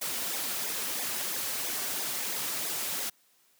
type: noise with flanger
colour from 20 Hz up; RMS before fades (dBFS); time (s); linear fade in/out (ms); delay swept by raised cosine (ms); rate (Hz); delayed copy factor
white; -33; 0.01-3.1; 10; 0.68 to 6.58; 3; -0.75
effects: white hiss -66 dBFS RMS until 3.59 s + high-pass 150 Hz 12 dB/octave